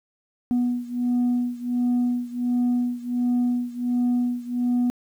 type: beating tone pair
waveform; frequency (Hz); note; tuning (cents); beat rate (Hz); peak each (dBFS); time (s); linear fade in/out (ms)
sine; 244.1 / 245.5; B3 / B3; -20 / -10; 1.4; -21 / -23; 0.51-4.9; 0
effects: tanh soft clip ceiling -17 dBFS + 9-bit